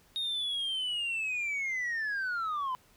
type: linear sweep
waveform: sine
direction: down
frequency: 3731 to 995 Hz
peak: -28 dBFS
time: 0.16-2.75 s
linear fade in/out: 0 ms
effects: tanh soft clip ceiling -29 dBFS + pink hiss -63 dBFS RMS until 2.96 s